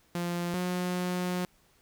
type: tone pair in turn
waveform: sawtooth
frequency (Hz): 173.8 / 180.06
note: F3 / F#3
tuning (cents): -8 / -47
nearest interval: minor second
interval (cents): 61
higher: second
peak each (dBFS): -26 / -25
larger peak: second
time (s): 0.15-0.54 / 0.54-1.45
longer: second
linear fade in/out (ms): 2
effects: pink hiss -65 dBFS RMS until 1.81 s